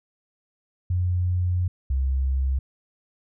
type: tone pair in turn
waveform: sine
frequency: 89.7 / 66.37 Hz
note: F2 / C2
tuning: +47 / +25 cents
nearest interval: perfect fourth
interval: 522 cents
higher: first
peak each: -20 dBFS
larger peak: neither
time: 0.9-1.68 / 1.9-2.59 s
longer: first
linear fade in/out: 5 ms
effects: none